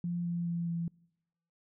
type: tone with pitch steps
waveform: sine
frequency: 173.6 / 172 / 170.42 / 168.85 Hz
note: F3 / F3 / F3 / E3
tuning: -10 / -26 / -42 / +42 cents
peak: -31 dBFS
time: 0.04-0.88 s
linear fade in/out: 2 ms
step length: 210 ms
effects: noise-tail reverb RT60 0.9 s tail -26 dB re dry